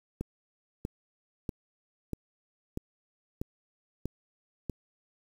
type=click train; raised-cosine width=3 ms; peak=-20 dBFS; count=8; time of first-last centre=0.21-4.697 s; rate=1.56 Hz; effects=8-bit